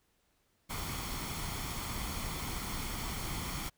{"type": "noise with comb filter", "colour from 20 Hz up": "pink", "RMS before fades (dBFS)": -38, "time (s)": [0.69, 3.7], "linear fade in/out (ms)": 20, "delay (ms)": 0.91, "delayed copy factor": 0.5, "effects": ["pink hiss -74 dBFS RMS until 3.77 s"]}